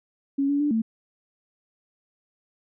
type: tone with pitch steps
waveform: sine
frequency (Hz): 277.1 / 285 / 293.6 / 223.5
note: C#4 / C#4 / D4 / A3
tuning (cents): -1 / +48 / 0 / +27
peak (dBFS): -20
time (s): 0.38-0.82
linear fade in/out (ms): 10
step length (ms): 110
effects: none